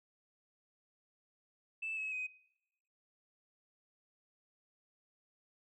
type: tone with pitch steps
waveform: sine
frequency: 2637 / 2574 / 2512 Hz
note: E7 / E7 / D#7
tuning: 0 / -42 / +16 cents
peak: -36 dBFS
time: 1.82-2.27 s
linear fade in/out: 10 ms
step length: 150 ms
effects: noise-tail reverb RT60 0.9 s tail -23 dB re dry + tanh soft clip ceiling -32 dBFS